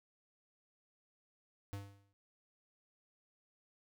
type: tone with exponential decay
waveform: square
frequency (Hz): 99.9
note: G2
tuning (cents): +33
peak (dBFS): -39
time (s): 1.73-2.13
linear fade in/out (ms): 0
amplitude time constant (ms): 86
effects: none